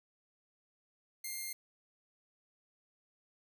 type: tone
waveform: 5% pulse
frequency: 2112 Hz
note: C7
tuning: 16 cents sharp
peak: -29 dBFS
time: 1.24-1.53 s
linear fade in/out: 5 ms
effects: 11-bit